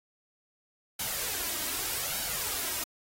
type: noise with flanger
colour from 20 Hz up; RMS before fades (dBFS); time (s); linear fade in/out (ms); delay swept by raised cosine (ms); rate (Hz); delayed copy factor
white; -33; 0.99-2.84; 5; 1.3 to 3.2; 0.83; +0.55
effects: AAC 48 kbps